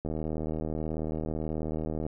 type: click train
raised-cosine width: 2 ms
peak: -20 dBFS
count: 159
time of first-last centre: 0.05-2.065 s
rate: 78.4 Hz
effects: none